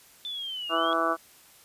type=linear two-way sweep; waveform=sine; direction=down then up; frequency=3537 to 2794 to 3354 Hz; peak=-32 dBFS; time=0.25-0.93 s; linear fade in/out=0 ms; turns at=0.71 s
type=harmonic tone; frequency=164.81 Hz; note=E3; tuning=in tune; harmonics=2 / 3 / 4 / 5 / 6 / 7 / 8 / 9; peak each=-32 / -35 / -29 / -37 / -38 / -27 / -31 / -33 dBFS; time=0.69-1.17 s; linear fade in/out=50 ms
effects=white hiss -55 dBFS RMS until 1.64 s + resampled to 32000 Hz